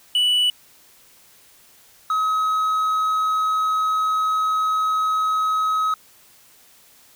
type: tone pair in turn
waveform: triangle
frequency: 2960 / 1274.4 Hz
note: F#7 / D#6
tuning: 0 / +41 cents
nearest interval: octave + minor third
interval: 1459 cents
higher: first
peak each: -14 / -16 dBFS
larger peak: first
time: 0.15-0.5 / 2.1-5.94 s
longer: second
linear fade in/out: 2 ms
effects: white hiss -52 dBFS RMS until 7.15 s